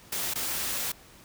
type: noise with dropouts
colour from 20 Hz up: white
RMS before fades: -31 dBFS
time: 0.12-0.92 s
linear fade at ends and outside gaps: 5 ms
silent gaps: 0.338-0.355 s
effects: pink hiss -53 dBFS RMS until 1.24 s